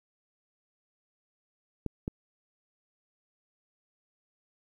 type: clicks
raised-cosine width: 3 ms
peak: -19 dBFS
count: 2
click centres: 1.863 / 2.079 s
effects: 10-bit